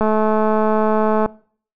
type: click train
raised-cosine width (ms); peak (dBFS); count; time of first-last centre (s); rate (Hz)
1; -5; 271; 0.01-1.26; 216
effects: noise-tail reverb RT60 0.5 s tail -22 dB re dry